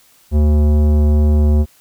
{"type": "tone with tanh clipping", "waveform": "sine", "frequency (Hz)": 74.8, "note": "D2", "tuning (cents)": 32, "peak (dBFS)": -11, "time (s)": [0.31, 1.66], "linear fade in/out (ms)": 50, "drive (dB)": 15, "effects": ["white hiss -51 dBFS RMS until 1.8 s"]}